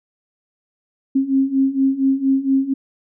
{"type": "beating tone pair", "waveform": "sine", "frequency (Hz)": [266.5, 270.8], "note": ["C4", "C#4"], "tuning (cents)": [32, -40], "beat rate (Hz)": 4.3, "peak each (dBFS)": [-19, -16], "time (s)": [1.15, 2.74], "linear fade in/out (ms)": 10, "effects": []}